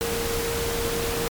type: tone in noise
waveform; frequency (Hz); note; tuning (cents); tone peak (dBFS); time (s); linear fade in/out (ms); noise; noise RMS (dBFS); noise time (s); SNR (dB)
sine; 464.6; A#4; -6; -27; 0.01-1.28; 0; pink; -28; 0.01-1.28; -2
effects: MP3 96 kbps